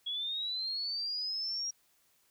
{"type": "linear sweep", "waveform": "sine", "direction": "up", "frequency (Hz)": [3322, 5670], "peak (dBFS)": -33, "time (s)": [0.06, 1.71], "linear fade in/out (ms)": 10, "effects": ["white hiss -70 dBFS RMS until 2.3 s"]}